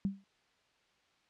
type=tone with exponential decay; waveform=sine; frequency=196 Hz; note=G3; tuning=in tune; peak=-26 dBFS; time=0.05-0.24 s; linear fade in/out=0 ms; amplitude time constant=40 ms; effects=white hiss -71 dBFS RMS until 1.29 s + low-pass 4000 Hz 12 dB/octave